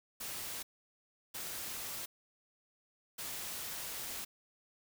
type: noise bursts at uneven times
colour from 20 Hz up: white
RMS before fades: -42 dBFS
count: 3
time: 0.2-0.63 / 1.34-2.06 / 3.18-4.25 s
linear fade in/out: 10 ms
effects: none